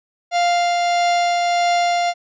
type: tone with tremolo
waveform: 45% pulse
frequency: 698.5 Hz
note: F5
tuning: in tune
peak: -14 dBFS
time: 0.31-2.14 s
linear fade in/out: 50 ms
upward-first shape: triangle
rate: 1.6 Hz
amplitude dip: 25%
effects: resampled to 16000 Hz